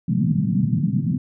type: band-pass noise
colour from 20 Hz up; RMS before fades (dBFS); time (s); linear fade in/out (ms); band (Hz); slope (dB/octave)
white; -20; 0.08-1.18; 10; 120 to 220; 48
effects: none